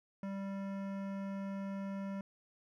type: tone with hard clipping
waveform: sine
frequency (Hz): 196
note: G3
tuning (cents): 0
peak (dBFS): -40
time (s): 0.23-2.21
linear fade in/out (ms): 2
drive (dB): 16
effects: none

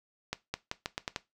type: accelerating click train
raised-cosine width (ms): 0.2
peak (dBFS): -15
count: 7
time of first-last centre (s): 0.33-1.161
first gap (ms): 210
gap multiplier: 0.83
effects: noise-tail reverb RT60 0.2 s tail -17 dB re dry

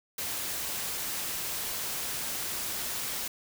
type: noise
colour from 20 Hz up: white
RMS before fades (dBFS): -34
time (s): 0.18-3.28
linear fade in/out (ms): 5
effects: none

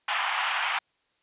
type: band-pass noise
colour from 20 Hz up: pink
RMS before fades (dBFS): -28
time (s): 0.08-0.79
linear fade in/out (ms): 5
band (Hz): 760 to 3300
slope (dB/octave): 48
effects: white hiss -71 dBFS RMS until 1.22 s + resampled to 8000 Hz

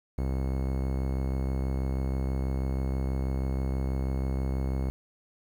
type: tone with low-pass filter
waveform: sawtooth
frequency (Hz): 66.2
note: C2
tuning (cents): +21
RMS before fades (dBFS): -29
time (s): 0.18-4.9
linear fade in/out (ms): 0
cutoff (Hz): 760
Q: 0.58
effects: 9-bit

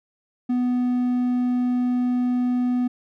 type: tone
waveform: triangle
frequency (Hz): 247.7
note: B3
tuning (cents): +5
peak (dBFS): -17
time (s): 0.49-2.88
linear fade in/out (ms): 10
effects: none

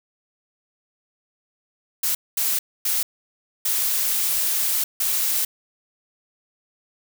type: noise bursts at uneven times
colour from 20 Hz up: blue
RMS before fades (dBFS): -22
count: 5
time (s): 2.03-2.15 / 2.37-2.59 / 2.85-3.03 / 3.65-4.84 / 5-5.45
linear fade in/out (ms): 5
effects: none

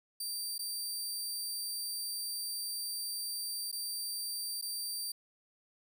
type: tone with dropouts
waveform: 20% pulse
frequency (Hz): 4674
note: D8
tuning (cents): -9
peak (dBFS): -30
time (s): 0.2-5.12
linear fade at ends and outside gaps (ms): 5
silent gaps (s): 0.581-0.591 / 3.716-3.726 / 4.614-4.623
effects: none

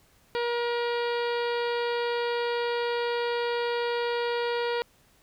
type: harmonic tone with a mistuned harmonic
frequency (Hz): 475.9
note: A#4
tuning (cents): +36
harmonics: 1 / 2 / 3 / 4 / 5 / 6 / 7 / 8 / 9 / 10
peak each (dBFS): -27 / -33 / -37 / -39 / -41 / -43 / -44 / -45 / -46 / -47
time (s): 0.35-4.82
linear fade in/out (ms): 0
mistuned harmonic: 10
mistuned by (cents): -26
effects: pink hiss -62 dBFS RMS until 5.22 s

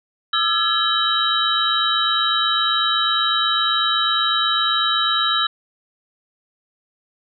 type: tone cluster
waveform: sine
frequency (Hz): 1227 / 1335 / 1693 / 3086 / 3858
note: D#6 / E6 / G#6 / G7 / B7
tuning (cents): -25 / +22 / +33 / -28 / -41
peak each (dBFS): -26 / -21 / -26 / -24 / -20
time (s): 0.33-5.47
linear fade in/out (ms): 5
effects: none

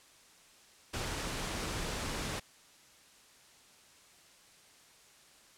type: noise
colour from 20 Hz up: pink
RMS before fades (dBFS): -37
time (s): 0.93-2.4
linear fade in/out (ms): 10
effects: white hiss -60 dBFS RMS until 5.57 s + low-pass 9000 Hz 12 dB/octave

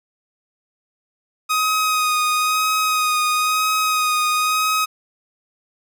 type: tone with vibrato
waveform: sawtooth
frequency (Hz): 1252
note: D#6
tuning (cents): +10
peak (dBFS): -13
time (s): 1.49-4.86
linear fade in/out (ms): 20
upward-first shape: sine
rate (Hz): 1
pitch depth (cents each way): 21
effects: none

